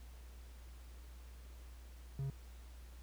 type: tone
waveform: triangle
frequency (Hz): 136.5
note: C#3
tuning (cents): -26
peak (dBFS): -35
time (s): 2.19-2.3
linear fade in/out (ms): 2
effects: added 60 Hz sine -51 dBFS peak until 3.02 s + pink hiss -64 dBFS RMS until 3.02 s